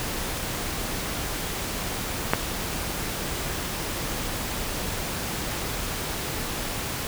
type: click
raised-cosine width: 0.5 ms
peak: -3 dBFS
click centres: 2.335 s
effects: pink hiss -30 dBFS RMS until 7.07 s